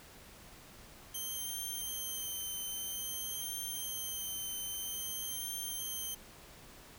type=tone with vibrato; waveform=5% pulse; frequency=3124 Hz; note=G7; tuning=7 cents flat; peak=-30 dBFS; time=1.14-6.15 s; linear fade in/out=10 ms; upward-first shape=triangle; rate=0.51 Hz; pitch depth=25 cents each way; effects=pink hiss -55 dBFS RMS until 6.98 s